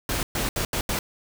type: noise bursts at uneven times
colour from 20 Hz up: pink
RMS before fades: -26 dBFS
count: 5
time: 0.09-0.23 / 0.35-0.49 / 0.56-0.65 / 0.73-0.81 / 0.89-0.99 s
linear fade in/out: 2 ms
effects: none